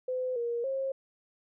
sine tone with pitch steps, 509 / 472 / 537 Hz, C5 / A#4 / C5, -48 / +22 / +45 cents, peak -29 dBFS, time 0.08-0.92 s, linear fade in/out 5 ms, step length 280 ms, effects none

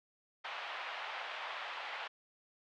pink band-pass noise, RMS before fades -43 dBFS, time 0.44-2.08 s, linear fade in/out 10 ms, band 710 to 3300 Hz, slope 24 dB/octave, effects none

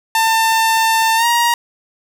sawtooth tone with pitch glide, 896 to 944.9 Hz, A5 to A#5, +31 to +23 cents, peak -8 dBFS, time 0.15-1.54 s, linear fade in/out 2 ms, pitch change +92 cents, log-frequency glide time 1.16-1.26 s, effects none

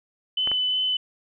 sine tone with vibrato, 3017 Hz, F#7, 33 cents sharp, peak -21 dBFS, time 0.37-0.97 s, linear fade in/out 5 ms, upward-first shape sine, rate 2.8 Hz, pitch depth 9 cents each way
clicks, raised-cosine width 0.5 ms, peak -17 dBFS, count 2, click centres 0.474 / 0.516 s
effects none

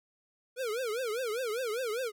square tone with vibrato, 470.7 Hz, A#4, 17 cents sharp, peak -32 dBFS, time 0.56-2.12 s, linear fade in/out 50 ms, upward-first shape triangle, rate 5 Hz, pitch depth 240 cents each way, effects none

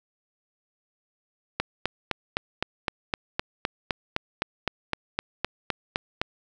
click train, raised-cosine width 0.3 ms, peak -8 dBFS, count 19, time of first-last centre 1.6-6.215 s, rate 3.9 Hz, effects none

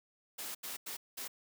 white noise bursts at uneven times, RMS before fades -42 dBFS, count 4, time 0.38-0.55 / 0.63-0.77 / 0.86-0.97 / 1.17-1.28 s, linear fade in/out 10 ms, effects high-pass 200 Hz 12 dB/octave

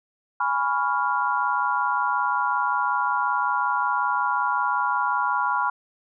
sine chord, C# dominant seventh, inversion second, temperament equal with one note detuned, 830.6 / 987.8 / 1113.2 / 1396.9 Hz, G#5 / B5 / C#6 / E#6, 0 / 0 / +7 / 0 cents, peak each -28 / -24 / -28 / -26 dBFS, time 0.4-5.7 s, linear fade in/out 5 ms, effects none

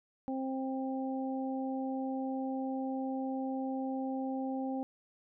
harmonic tone, 264.3 Hz, C4, 18 cents sharp, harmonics 1 / 2 / 3, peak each -34 / -41 / -41 dBFS, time 0.28-4.83 s, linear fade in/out 0 ms, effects none

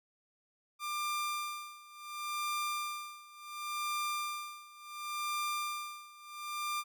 sawtooth tone with tremolo, 1193 Hz, D6, 27 cents sharp, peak -29 dBFS, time 0.79-6.84 s, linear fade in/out 50 ms, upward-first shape sine, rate 0.7 Hz, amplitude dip 90%, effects none

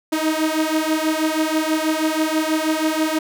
sawtooth beating tone pair, 311.1 / 317.3 Hz, D#4 / D#4, 0 / +34 cents, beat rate 6.2 Hz, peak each -17 dBFS, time 0.12-3.19 s, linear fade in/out 10 ms, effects none

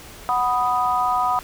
sine chord, B major, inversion second, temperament equal, 740 / 987.8 / 1244.5 Hz, F#5 / B5 / D#6, 0 / 0 / 0 cents, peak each -22 dBFS, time 0.29-1.39 s, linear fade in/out 0 ms, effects pink hiss -41 dBFS RMS until 1.43 s

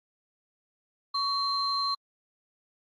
sine tone pair together, 1122 / 4139 Hz, C#6 / C8, +21 / -20 cents, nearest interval octave + major seventh, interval 2259 cents, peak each -28 dBFS, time 1.14-1.95 s, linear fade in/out 10 ms, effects tanh soft clip ceiling -18 dBFS + AAC 64 kbps

